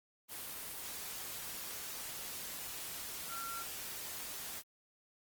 sine tone in noise, 1367 Hz, F6, 37 cents flat, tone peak -42 dBFS, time 3.28-3.65 s, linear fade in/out 50 ms, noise white, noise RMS -44 dBFS, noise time 0.28-4.63 s, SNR -1 dB, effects Opus 24 kbps

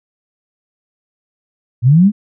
sine linear sweep, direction up, 111.2 to 217.4 Hz, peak -5 dBFS, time 1.82-2.12 s, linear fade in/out 50 ms, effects none

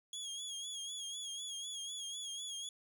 25% pulse tone with vibrato, 3322 Hz, G#7, in tune, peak -37 dBFS, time 0.13-2.69 s, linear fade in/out 2 ms, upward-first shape sine, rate 4 Hz, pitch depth 60 cents each way, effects none

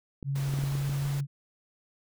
clicks, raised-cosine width 3 ms, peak -25 dBFS, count 6, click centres 0.228 / 0.538 / 0.588 / 0.638 / 0.753 / 0.894 s
sine tone with pitch glide, 138.6 to 140.45 Hz, C#3 to C#3, 0 to +23 cents, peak -27 dBFS, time 0.24-1.27 s, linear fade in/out 50 ms, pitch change +23 cents, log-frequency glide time 0.62-1.1 s
pink noise, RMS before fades -42 dBFS, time 0.35-1.21 s, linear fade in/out 10 ms
effects none

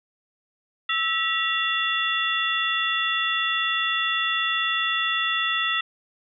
sine tone cluster, 1316 / 1934 / 2755 / 3450 Hz, E6 / B6 / F7 / A7, -3 / -37 / -24 / -35 cents, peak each -27 dBFS, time 0.89-5.81 s, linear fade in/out 5 ms, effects none

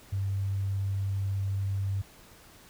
sine tone, 98 Hz, G2, in tune, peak -27 dBFS, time 0.12-2.02 s, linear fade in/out 10 ms, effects pink hiss -54 dBFS RMS until 2.69 s

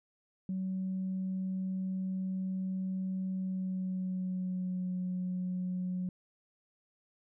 sine tone with pitch glide, 188.1 to 182.43 Hz, F#3 to F#3, +29 to -24 cents, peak -31 dBFS, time 0.49-6.09 s, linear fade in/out 2 ms, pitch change -53 cents, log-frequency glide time 3.31-4.95 s, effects tanh soft clip ceiling -28 dBFS

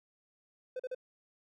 triangle tone bursts, 509 Hz, C5, 48 cents flat, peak -33 dBFS, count 3, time 0.76-0.948 s, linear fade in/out 5 ms, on 36 ms, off 40 ms, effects none

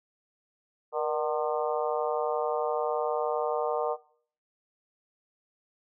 harmonic tone with a mistuned harmonic, 151.1 Hz, D3, 50 cents sharp, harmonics 3 / 4 / 5 / 6 / 7 / 8, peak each -30 / -32 / -34 / -36 / -37 / -38 dBFS, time 0.92-3.97 s, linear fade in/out 50 ms, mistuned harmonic 3, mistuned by +72 cents, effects noise-tail reverb RT60 0.5 s tail -20 dB re dry

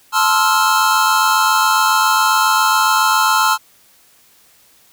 square chord, F major seventh, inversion first, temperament just, 873.1 / 1047.7 / 1309.6 / 1396.9 Hz, A5 / C6 / E6 / F6, -14 / +2 / -12 / 0 cents, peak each -18 dBFS, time 0.12-3.58 s, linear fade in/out 50 ms, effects white hiss -51 dBFS RMS until 4.92 s

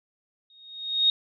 sine tone with exponential growth, 3729 Hz, A#7, in tune, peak -15 dBFS, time 0.5-1.1 s, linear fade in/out 2 ms, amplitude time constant 130 ms, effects none

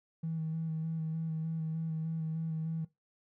triangle tone with vibrato, 160.7 Hz, E3, 44 cents flat, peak -29 dBFS, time 0.23-2.85 s, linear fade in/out 10 ms, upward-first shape square, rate 3.3 Hz, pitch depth 18 cents each way, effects noise-tail reverb RT60 0.2 s tail -22 dB re dry + tanh soft clip ceiling -30 dBFS

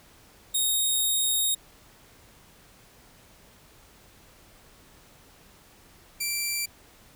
10% pulse tone pair in turn, 3729 / 2349 Hz, A#7 / D7, 0 / 0 cents, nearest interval minor sixth, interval 800 cents, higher first, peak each -15 / -18 dBFS, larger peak first, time 0.54-1.55 / 6.2-6.66 s, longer first, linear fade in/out 10 ms, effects pink hiss -55 dBFS RMS until 7.15 s

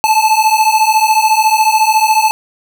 square beating tone pair, 864 / 878 Hz, A5 / A5, -32 / -4 cents, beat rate 14 Hz, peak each -12 dBFS, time 0.04-2.31 s, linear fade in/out 0 ms, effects none

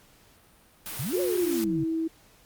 white noise, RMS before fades -36 dBFS, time 0.86-1.64 s, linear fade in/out 0 ms
sine exponential two-way sweep, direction up then down, 109 to 574 to 135.3 Hz, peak -29 dBFS, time 0.99-1.84 s, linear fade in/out 5 ms, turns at 1.2 s
sine tone with pitch glide, 360 to 324.5 Hz, F#4 to E4, -47 to -27 cents, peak -25 dBFS, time 1.13-2.08 s, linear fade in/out 10 ms, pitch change -180 cents, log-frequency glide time 1.35-1.69 s
effects pink hiss -58 dBFS RMS until 2.45 s + Opus 48 kbps

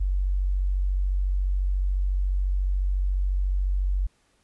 sine tone, 47.06 Hz, F#1, 30 cents sharp, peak -21 dBFS, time 0-4.07 s, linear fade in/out 10 ms, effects pink hiss -66 dBFS RMS until 4.43 s + resampled to 24000 Hz

